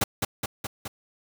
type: noise with echo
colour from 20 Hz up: pink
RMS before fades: -23 dBFS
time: 0.01-0.04 s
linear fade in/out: 5 ms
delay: 210 ms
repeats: 4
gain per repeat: -3 dB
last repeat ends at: 0.88 s
effects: none